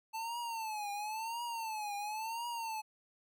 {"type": "tone with vibrato", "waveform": "square", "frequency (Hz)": 880, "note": "A5", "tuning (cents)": 0, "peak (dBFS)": -38, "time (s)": [0.13, 2.82], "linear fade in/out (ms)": 20, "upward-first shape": "triangle", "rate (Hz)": 0.96, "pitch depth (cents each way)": 150, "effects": []}